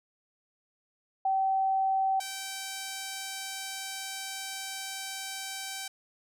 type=tone pair in turn; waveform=sine / 5% pulse; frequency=770 / 774.9 Hz; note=G5 / G5; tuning=-31 / -20 cents; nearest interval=unison; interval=11 cents; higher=second; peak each=-24 dBFS; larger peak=neither; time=1.25-2.2 / 2.2-5.88 s; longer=second; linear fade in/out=5 ms; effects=none